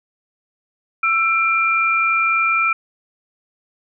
sine tone pair together, 1334.6 / 2378 Hz, E6 / D7, +21 / +21 cents, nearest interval minor seventh, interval 1000 cents, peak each -17 dBFS, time 1.03-2.73 s, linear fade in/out 5 ms, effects none

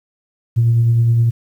sine tone with tremolo, 116.54 Hz, A#2, in tune, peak -8 dBFS, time 0.56-1.31 s, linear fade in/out 20 ms, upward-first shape sine, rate 9.7 Hz, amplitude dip 25%, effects tanh soft clip ceiling -6 dBFS + 8-bit

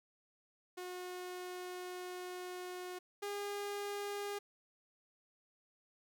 sawtooth tone pair in turn, 362.2 / 406.6 Hz, F#4 / G#4, -37 / -37 cents, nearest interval major second, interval 200 cents, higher second, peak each -39 / -35 dBFS, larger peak second, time 0.77-2.99 / 3.22-4.39 s, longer first, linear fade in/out 10 ms, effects 12-bit

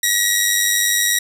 10% pulse tone with amplitude modulation, 1911 Hz, A#6, 43 cents sharp, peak -3 dBFS, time 0.03-1.19 s, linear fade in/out 5 ms, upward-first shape sine, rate 100 Hz, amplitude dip 55%, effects none

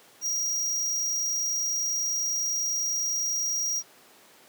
square tone, 5710 Hz, F8, 37 cents sharp, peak -26 dBFS, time 0.21-3.83 s, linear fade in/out 50 ms, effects pink hiss -54 dBFS RMS until 4.48 s + high-pass 300 Hz 12 dB/octave

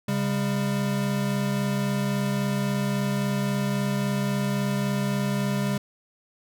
square tone pair together, 136.73 / 200.4 Hz, C#3 / G3, -23 / +38 cents, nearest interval perfect fifth, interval 661 cents, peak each -28 / -26 dBFS, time 0.08-5.78 s, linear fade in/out 5 ms, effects none

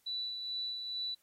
sine tone with tremolo, 3961 Hz, B7, 4 cents sharp, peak -34 dBFS, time 0.06-1.15 s, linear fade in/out 10 ms, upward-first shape sine, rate 2.3 Hz, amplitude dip 40%, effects white hiss -72 dBFS RMS until 1.22 s + AAC 48 kbps

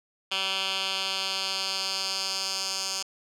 10% pulse tone with band-pass filter sweep, 191.9 Hz, G3, 37 cents flat, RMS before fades -30 dBFS, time 0.31-3.03 s, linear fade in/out 10 ms, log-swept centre 3300 to 5700 Hz, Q 2.5, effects none

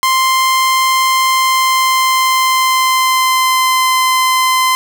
sawtooth tone with pitch glide, 1046.5 to 1032.7 Hz, C6 to C6, 0 to -23 cents, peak -6 dBFS, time 0.03-4.75 s, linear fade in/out 0 ms, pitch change -23 cents, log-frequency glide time 1.21-3.99 s, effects none

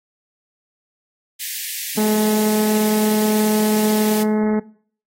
white high-pass noise, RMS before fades -27 dBFS, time 1.39-4.24 s, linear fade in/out 20 ms, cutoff 1700 Hz, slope 96 dB/octave
harmonic tone, 213.8 Hz, A3, 49 cents flat, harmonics 1 / 2 / 3 / 4 / 5 / 6 / 7 / 8 / 9 / 10, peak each -16 / -21 / -31 / -30 / -41 / -42 / -42 / -41 / -44 / -43 dBFS, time 1.97-4.6 s, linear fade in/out 10 ms
effects noise-tail reverb RT60 0.5 s tail -20 dB re dry + AAC 48 kbps

